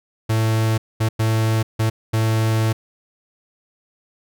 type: tone bursts at uneven times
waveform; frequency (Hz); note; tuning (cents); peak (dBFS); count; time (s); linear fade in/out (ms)
45% pulse; 110.9; A2; +14; -16; 5; 0.29-0.78 / 1-1.09 / 1.19-1.63 / 1.79-1.9 / 2.13-2.73; 10
effects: none